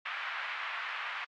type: band-pass noise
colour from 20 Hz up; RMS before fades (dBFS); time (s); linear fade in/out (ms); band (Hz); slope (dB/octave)
pink; -38; 0.05-1.25; 10; 1100 to 2700; 24
effects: AAC 64 kbps